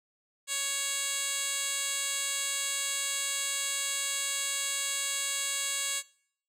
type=tone with band-pass filter; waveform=10% pulse; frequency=556 Hz; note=C#5; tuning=5 cents sharp; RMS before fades=-32 dBFS; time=0.47-6.03 s; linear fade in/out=50 ms; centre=6800 Hz; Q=1.7; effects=noise-tail reverb RT60 0.6 s tail -23 dB re dry